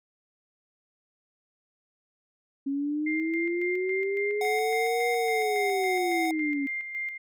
sine linear two-way sweep, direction up then down, 273 to 476.4 to 273 Hz, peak -26 dBFS, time 2.66-6.67 s, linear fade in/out 10 ms, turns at 5.09 s
sine tone with tremolo, 2100 Hz, C7, 6 cents sharp, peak -29 dBFS, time 3.06-7.18 s, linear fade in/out 10 ms, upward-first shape square, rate 3.6 Hz, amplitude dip 50%
square tone, 740 Hz, F#5, in tune, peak -29 dBFS, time 4.41-6.31 s, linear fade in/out 2 ms
effects none

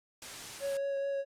white noise, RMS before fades -43 dBFS, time 0.22-0.77 s, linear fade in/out 2 ms
triangle tone with vibrato, 554.4 Hz, C#5, in tune, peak -29 dBFS, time 0.6-1.25 s, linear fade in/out 50 ms, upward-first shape sine, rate 4.7 Hz, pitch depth 10 cents each way
effects low-pass 9000 Hz 12 dB/octave + Opus 48 kbps

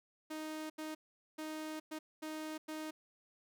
sawtooth tone bursts at uneven times, 311.1 Hz, D#4, in tune, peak -37 dBFS, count 6, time 0.3-0.7 / 0.78-0.95 / 1.38-1.8 / 1.91-1.99 / 2.22-2.58 / 2.68-2.91 s, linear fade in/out 10 ms, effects none

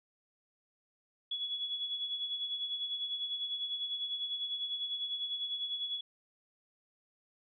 sine tone with tremolo, 3382 Hz, G#7, 31 cents sharp, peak -32 dBFS, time 1.31-6.01 s, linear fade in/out 5 ms, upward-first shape sine, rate 10 Hz, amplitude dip 55%, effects none

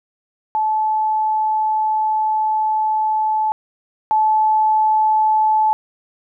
sine tone pair in turn, 866 / 866 Hz, A5 / A5, -28 / -28 cents, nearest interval unison, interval 0 cents, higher neither, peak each -15 / -12 dBFS, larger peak second, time 0.55-3.52 / 4.11-5.73 s, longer first, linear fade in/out 0 ms, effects none

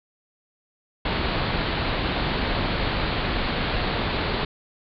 pink low-pass noise, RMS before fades -25 dBFS, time 1.05-4.45 s, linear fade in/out 5 ms, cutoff 4500 Hz, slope 96 dB/octave, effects none

